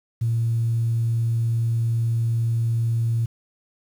sine tone, 115.3 Hz, A#2, 19 cents flat, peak -18 dBFS, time 0.21-3.26 s, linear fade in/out 10 ms, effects tanh soft clip ceiling -14 dBFS + 8-bit

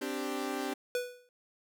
sawtooth chord, C suspended second, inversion none, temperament equal, 261.6 / 293.7 / 392 Hz, C4 / D4 / G4, 0 / 0 / 0 cents, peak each -34 dBFS, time 0.01-0.74 s, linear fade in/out 10 ms
square tone with exponential decay, 492.7 Hz, B4, 4 cents flat, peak -28 dBFS, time 0.95-1.29 s, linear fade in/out 1 ms, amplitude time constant 73 ms
effects none

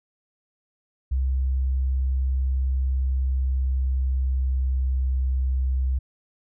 sine tone with pitch glide, 65.5 to 64.93 Hz, C2 to C2, +2 to -13 cents, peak -20 dBFS, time 1.11-5.99 s, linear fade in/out 10 ms, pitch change -15 cents, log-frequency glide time 2.87-5.2 s, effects none

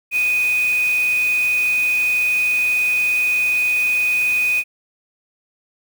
sine tone in noise, 2489 Hz, D#7, in tune, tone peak -15 dBFS, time 0.11-4.64 s, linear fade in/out 50 ms, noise white, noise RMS -33 dBFS, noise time 0.11-4.64 s, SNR +15 dB, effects none

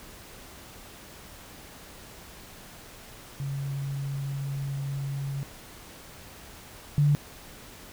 sine tone pair in turn, 138.59 / 145.77 Hz, C#3 / D3, 0 / -13 cents, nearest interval minor second, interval 87 cents, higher second, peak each -29 / -18 dBFS, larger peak second, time 3.4-5.43 / 6.98-7.15 s, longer first, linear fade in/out 0 ms, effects pink hiss -47 dBFS RMS until 7.92 s

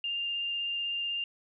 sine tone with vibrato, 2800 Hz, F7, 4 cents sharp, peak -30 dBFS, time 0.04-1.24 s, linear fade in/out 2 ms, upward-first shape sine, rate 16 Hz, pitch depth 10 cents each way, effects none

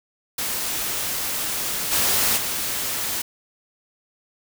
white noise with level steps, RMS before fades -26 / -20 / -26 dBFS, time 0.38-3.22 s, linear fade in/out 5 ms, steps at 1.91 / 2.36 s, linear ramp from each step 20 ms, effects none

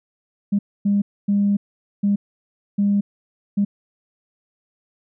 sine tone bursts at uneven times, 202.1 Hz, G#3, 47 cents flat, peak -14 dBFS, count 6, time 0.52-0.59 / 0.85-1.02 / 1.28-1.57 / 2.03-2.16 / 2.78-3.01 / 3.57-3.65 s, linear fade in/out 10 ms, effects tanh soft clip ceiling -10 dBFS

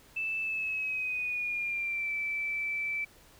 sine tone with pitch glide, 2637 to 2322 Hz, E7 to D7, 0 to -20 cents, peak -30 dBFS, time 0.16-3.05 s, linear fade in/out 10 ms, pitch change -220 cents, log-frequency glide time 0.41-2.13 s, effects pink hiss -58 dBFS RMS until 3.39 s

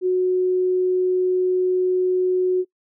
sine tone, 367.2 Hz, F#4, 13 cents flat, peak -16 dBFS, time 0.01-2.65 s, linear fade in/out 50 ms, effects noise-tail reverb RT60 0.1 s tail -23 dB re dry

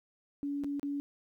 sine tone with dropouts, 284.5 Hz, C#4, 45 cents sharp, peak -32 dBFS, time 0.43-1 s, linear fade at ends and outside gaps 0 ms, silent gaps 0.637-0.644 / 0.796-0.83 s, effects 12-bit

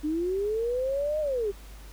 sine linear two-way sweep, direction up then down, 293.7 to 622.3 to 383 Hz, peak -25 dBFS, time 0.03-1.52 s, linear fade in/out 20 ms, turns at 1.2 s, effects added 50 Hz sine -43 dBFS peak until 1.92 s + pink hiss -52 dBFS RMS until 1.92 s

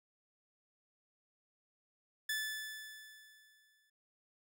sawtooth tone with exponential decay, 1741 Hz, A6, 19 cents flat, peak -30 dBFS, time 2.29-3.9 s, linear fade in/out 5 ms, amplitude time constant 350 ms, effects none

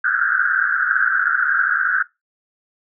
pink band-pass noise, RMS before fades -18 dBFS, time 0.04-2.03 s, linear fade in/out 10 ms, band 1400 to 1600 Hz, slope 96 dB/octave, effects noise-tail reverb RT60 0.2 s tail -20 dB re dry

